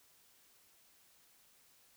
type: silence
effects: white hiss -67 dBFS RMS until 1.96 s